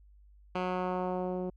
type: tone with low-pass filter sweep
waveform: 10% pulse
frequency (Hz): 182.6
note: F#3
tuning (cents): -23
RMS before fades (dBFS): -33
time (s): 0.55-1.5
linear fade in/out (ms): 5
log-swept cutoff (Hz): 2600 to 390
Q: 0.99
effects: added 50 Hz sine -55 dBFS peak until 1.56 s